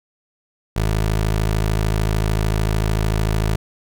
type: tone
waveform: 20% pulse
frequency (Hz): 53.4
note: G#1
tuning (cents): +49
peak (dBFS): -12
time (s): 0.76-3.56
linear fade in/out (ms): 5
effects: none